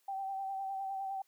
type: tone with vibrato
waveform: sine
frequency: 777 Hz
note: G5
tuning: 16 cents flat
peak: -35 dBFS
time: 0.08-1.22 s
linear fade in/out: 5 ms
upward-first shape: sine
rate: 9.8 Hz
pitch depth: 28 cents each way
effects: white hiss -73 dBFS RMS until 1.27 s + high-pass 400 Hz 12 dB/octave